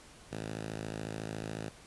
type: tone with high-pass filter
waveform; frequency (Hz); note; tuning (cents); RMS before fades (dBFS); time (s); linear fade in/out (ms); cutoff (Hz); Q
5% pulse; 54; A1; -32; -40; 0.31-1.7; 10; 120; 1.6
effects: pink hiss -55 dBFS RMS until 1.86 s + resampled to 24000 Hz